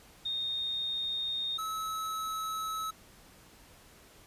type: tone pair in turn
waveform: sine / square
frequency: 3687 / 1294.5 Hz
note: A#7 / E6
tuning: -20 / -32 cents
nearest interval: octave + tritone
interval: 1812 cents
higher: first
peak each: -31 / -34 dBFS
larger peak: first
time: 0.25-1.58 / 1.58-2.91 s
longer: neither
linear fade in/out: 10 ms
effects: pink hiss -57 dBFS RMS until 4.26 s + resampled to 32000 Hz